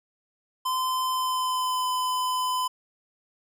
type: tone with pitch glide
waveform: square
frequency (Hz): 1028 to 1012.1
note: C6 to B5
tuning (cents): -31 to +42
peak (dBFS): -25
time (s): 0.65-2.68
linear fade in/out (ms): 10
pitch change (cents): -27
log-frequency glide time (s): 1.1-1.9
effects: none